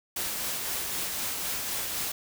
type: noise with tremolo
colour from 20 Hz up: white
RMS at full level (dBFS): -31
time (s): 0.16-2.12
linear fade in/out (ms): 5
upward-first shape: sine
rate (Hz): 3.9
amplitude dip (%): 25
effects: none